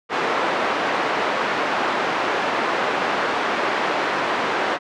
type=band-pass noise; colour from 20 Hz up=white; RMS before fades=-22 dBFS; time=0.09-4.79 s; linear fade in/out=50 ms; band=310 to 1400 Hz; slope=12 dB/octave; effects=low-pass 6000 Hz 12 dB/octave